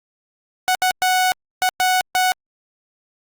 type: tone bursts at uneven times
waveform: sawtooth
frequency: 740 Hz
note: F#5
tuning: in tune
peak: -11 dBFS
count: 6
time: 0.68-0.75 / 0.82-0.91 / 1.02-1.32 / 1.62-1.69 / 1.8-2.01 / 2.15-2.32 s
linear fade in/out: 0 ms
effects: Opus 48 kbps